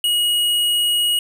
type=tone; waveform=square; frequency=2896 Hz; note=F#7; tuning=38 cents flat; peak=-16 dBFS; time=0.04-1.19 s; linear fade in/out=2 ms; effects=none